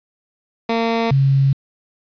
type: tone pair in turn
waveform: 15% pulse / sine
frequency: 228.9 / 136.53 Hz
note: A#3 / C#3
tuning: -31 / -26 cents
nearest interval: major sixth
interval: 895 cents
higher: first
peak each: -10 / -11 dBFS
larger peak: first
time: 0.69-1.11 / 1.11-1.53 s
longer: neither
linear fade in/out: 5 ms
effects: resampled to 11025 Hz + 7-bit